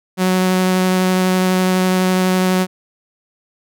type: tone with vibrato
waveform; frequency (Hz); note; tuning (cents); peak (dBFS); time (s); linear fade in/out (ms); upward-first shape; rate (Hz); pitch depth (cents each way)
sawtooth; 185; F#3; 0; -9; 0.17-2.67; 50; sine; 12; 8
effects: none